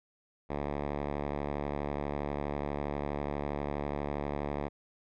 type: tone with low-pass filter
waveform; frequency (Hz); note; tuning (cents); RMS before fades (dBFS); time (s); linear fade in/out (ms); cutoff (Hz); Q
5% pulse; 72.3; D2; -27; -35; 0.49-4.69; 20; 1700; 0.63
effects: none